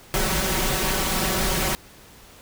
pink noise with comb filter, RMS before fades -23 dBFS, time 0.14-1.75 s, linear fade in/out 0 ms, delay 5.3 ms, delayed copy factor +0.95, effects pink hiss -48 dBFS RMS until 2.41 s

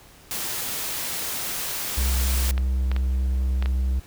white noise, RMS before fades -29 dBFS, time 0.31-2.51 s, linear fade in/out 0 ms
triangle tone, 64.6 Hz, C2, 21 cents flat, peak -18 dBFS, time 1.97-4 s, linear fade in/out 10 ms
clicks, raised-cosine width 0.3 ms, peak -16 dBFS, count 6, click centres 2.493 / 2.579 / 2.916 / 2.964 / 3.625 / 3.659 s
effects pink hiss -50 dBFS RMS until 4.06 s

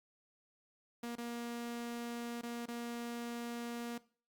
sawtooth tone with dropouts, 236.7 Hz, A#3, 27 cents sharp, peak -36 dBFS, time 1.03-3.98 s, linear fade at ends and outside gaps 5 ms, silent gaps 1.155-1.181 / 2.413-2.432 / 2.658-2.683 s, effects noise-tail reverb RT60 0.4 s tail -19 dB re dry + Opus 48 kbps

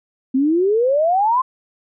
sine exponential sweep, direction up, 254.4 to 1064 Hz, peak -13 dBFS, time 0.34-1.42 s, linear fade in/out 10 ms, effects none

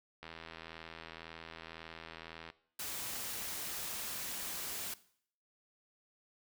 click train, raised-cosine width 0.3 ms, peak -30 dBFS, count 187, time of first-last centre 0.23-2.501 s, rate 81.9 Hz
white noise, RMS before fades -41 dBFS, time 2.79-4.94 s, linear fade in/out 5 ms
effects noise-tail reverb RT60 0.6 s tail -18 dB re dry

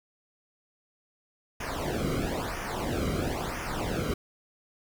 brown noise with flanger, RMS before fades -31 dBFS, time 1.6-4.14 s, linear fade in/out 5 ms, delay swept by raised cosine 0.24 to 1.16 ms, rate 1 Hz, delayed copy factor -0.85, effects none

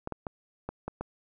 clicks, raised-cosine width 1 ms, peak -20 dBFS, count 6, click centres 0.074 / 0.123 / 0.268 / 0.69 / 0.88 / 1.01 s, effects none

